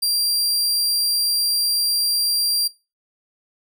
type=tone; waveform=sawtooth; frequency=4742 Hz; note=D8; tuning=16 cents sharp; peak=-15 dBFS; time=0.02-2.68 s; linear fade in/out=10 ms; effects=noise-tail reverb RT60 0.3 s tail -24 dB re dry